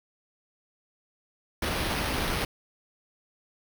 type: noise with sample-and-hold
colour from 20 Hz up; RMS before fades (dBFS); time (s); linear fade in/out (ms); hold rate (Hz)
pink; -29; 1.62-2.45; 5; 7350
effects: none